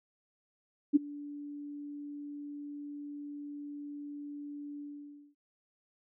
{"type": "tone with ADSR envelope", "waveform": "sine", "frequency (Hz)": 290.1, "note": "D4", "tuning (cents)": -21, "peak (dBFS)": -17, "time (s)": [0.93, 5.35], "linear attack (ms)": 29, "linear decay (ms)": 16, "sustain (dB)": -23, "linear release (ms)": 550, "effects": []}